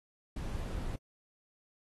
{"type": "noise", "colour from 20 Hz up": "brown", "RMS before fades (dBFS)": -37, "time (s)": [0.36, 0.96], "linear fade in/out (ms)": 5, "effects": ["AAC 32 kbps"]}